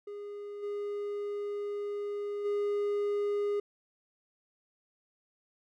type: tone with level steps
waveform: triangle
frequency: 410 Hz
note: G#4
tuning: 22 cents flat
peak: -37 / -31 / -26 dBFS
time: 0.07-3.6 s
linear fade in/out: 5 ms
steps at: 0.62 / 2.44 s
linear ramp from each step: 20 ms
effects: none